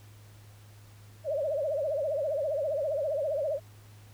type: tone with vibrato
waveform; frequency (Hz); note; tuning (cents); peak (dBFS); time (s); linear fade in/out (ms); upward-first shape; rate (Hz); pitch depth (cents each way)
sine; 590; D5; +8; -27; 1.24-3.6; 50; triangle; 15; 190
effects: added 104 Hz sine -50 dBFS peak until 4.13 s + pink hiss -59 dBFS RMS until 4.13 s